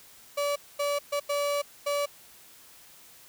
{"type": "tone bursts at uneven times", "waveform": "35% pulse", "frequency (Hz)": 575, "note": "D5", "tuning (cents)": -37, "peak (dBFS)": -24, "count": 5, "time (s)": [[0.37, 0.56], [0.79, 0.99], [1.12, 1.2], [1.29, 1.62], [1.86, 2.06]], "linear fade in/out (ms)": 10, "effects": ["white hiss -53 dBFS RMS until 3.28 s"]}